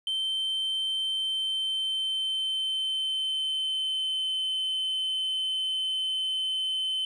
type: tone with pitch glide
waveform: sine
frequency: 3104 to 3063 Hz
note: G7 to G7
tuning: -18 to -41 cents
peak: -24 dBFS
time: 0.07-7.05 s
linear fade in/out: 2 ms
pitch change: -23 cents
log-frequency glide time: 0.98-4.46 s
effects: tanh soft clip ceiling -25 dBFS + 10-bit